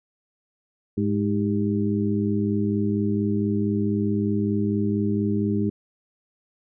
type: harmonic tone with a mistuned harmonic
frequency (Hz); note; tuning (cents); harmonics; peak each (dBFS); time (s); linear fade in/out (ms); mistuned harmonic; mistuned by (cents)
104; G#2; +3; 1 / 2 / 3 / 4; -27 / -23 / -27 / -29; 0.97-5.7; 10; 4; -83
effects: none